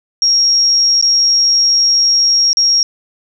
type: tone with dropouts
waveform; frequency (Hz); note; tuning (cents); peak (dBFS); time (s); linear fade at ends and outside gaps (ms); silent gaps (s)
sine; 5588; F8; 0; -8; 0.22-2.83; 1; 1.013-1.025 / 2.531-2.57
effects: 8-bit